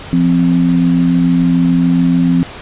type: tone pair together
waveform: sine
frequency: 172.4 / 259.3 Hz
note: F3 / C4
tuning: -22 / -15 cents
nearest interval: perfect fifth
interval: 707 cents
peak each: -11 dBFS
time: 0.13-2.43 s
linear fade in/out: 0 ms
effects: pink hiss -30 dBFS RMS until 2.61 s + resampled to 8000 Hz